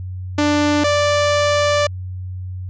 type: tone pair in turn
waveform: sawtooth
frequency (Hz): 295.1 / 586.6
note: D4 / D5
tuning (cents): +8 / -2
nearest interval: octave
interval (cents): 1190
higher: second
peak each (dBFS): -10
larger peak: neither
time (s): 0.38-0.84 / 0.84-1.87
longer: second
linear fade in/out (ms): 5
effects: added 92 Hz sine -25 dBFS peak until 2.69 s + resampled to 16000 Hz